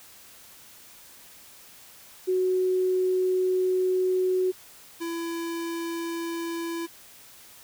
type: tone pair in turn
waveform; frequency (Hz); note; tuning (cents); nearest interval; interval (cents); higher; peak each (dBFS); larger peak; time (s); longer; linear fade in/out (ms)
sine / square; 370 / 335.1; F#4 / E4; 0 / +29; major second; 171; first; -21 / -30; first; 2.27-4.52 / 5-6.87; first; 20
effects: white hiss -50 dBFS RMS until 7.63 s